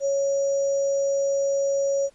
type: tone with sample-and-hold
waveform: sine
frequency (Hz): 554.4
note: C#5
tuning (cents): 0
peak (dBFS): -20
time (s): 0-2.1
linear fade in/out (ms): 50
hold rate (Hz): 6300
effects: pink hiss -60 dBFS RMS until 2.14 s + resampled to 24000 Hz